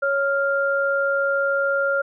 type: tone pair together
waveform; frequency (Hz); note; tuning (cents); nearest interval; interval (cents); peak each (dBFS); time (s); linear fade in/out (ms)
sine; 554.4 / 1396.9; C#5 / F6; 0 / 0; octave + major third; 1600; -21; 0.02-2.02; 10
effects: none